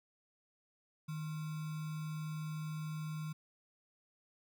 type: tone with sample-and-hold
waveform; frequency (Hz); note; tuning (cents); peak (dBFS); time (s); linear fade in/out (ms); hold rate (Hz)
sine; 155.56; D#3; 0; -38; 1.08-3.33; 10; 1225
effects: none